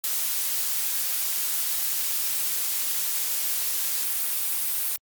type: noise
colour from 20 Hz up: blue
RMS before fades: -26 dBFS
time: 0.04-4.96 s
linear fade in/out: 0 ms
effects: Opus 48 kbps